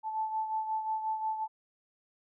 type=beating tone pair; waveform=sine; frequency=874 / 879.6 Hz; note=A5 / A5; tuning=-12 / -1 cents; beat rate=5.6 Hz; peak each=-31 / -39 dBFS; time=0.03-1.48 s; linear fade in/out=50 ms; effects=none